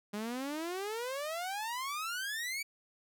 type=exponential sweep; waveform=sawtooth; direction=up; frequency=201.7 to 2313 Hz; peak=-32 dBFS; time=0.13-2.63 s; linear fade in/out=10 ms; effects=none